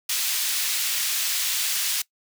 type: high-pass noise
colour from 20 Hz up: pink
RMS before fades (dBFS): -25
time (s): 0.09-2.02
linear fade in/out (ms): 5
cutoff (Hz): 3000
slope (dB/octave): 12
effects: noise-tail reverb RT60 0.1 s tail -21 dB re dry